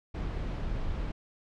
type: noise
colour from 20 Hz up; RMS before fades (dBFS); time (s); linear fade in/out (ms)
brown; -33; 0.14-1.12; 10
effects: low-pass 4000 Hz 12 dB/octave